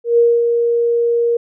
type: tone with ADSR envelope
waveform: sine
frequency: 470.3 Hz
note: A#4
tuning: 15 cents sharp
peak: -7 dBFS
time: 0.04-1.37 s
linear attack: 140 ms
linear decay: 240 ms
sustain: -5 dB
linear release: 5 ms
effects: none